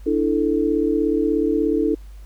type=chord; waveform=sine; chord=D suspended second; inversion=none; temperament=just; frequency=293.7 / 330.4 / 440.5 Hz; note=D4 / E4 / A4; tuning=0 / +4 / +2 cents; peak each=-21 dBFS; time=0.06-1.95 s; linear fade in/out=10 ms; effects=added 50 Hz sine -36 dBFS peak until 2.25 s + pink hiss -56 dBFS RMS until 2.25 s